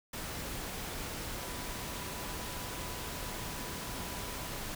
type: tone in noise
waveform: sine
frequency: 987.8 Hz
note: B5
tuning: in tune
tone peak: -50 dBFS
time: 1.36-4.57 s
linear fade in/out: 5 ms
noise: pink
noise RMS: -40 dBFS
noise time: 0.13-4.75 s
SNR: -13 dB
effects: none